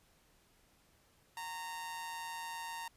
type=tone with amplitude modulation; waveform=sawtooth; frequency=923 Hz; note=A#5; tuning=17 cents flat; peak=-35 dBFS; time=1.37-2.88 s; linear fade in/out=2 ms; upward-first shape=sine; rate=167 Hz; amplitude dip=50%; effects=pink hiss -69 dBFS RMS until 2.96 s + resampled to 32000 Hz